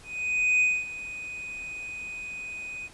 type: tone with ADSR envelope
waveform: triangle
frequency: 2494 Hz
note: D#7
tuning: 3 cents sharp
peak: -17 dBFS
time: 0.03-2.89 s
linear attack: 580 ms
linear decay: 240 ms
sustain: -16 dB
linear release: 34 ms
effects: pink hiss -51 dBFS RMS until 2.93 s + resampled to 24000 Hz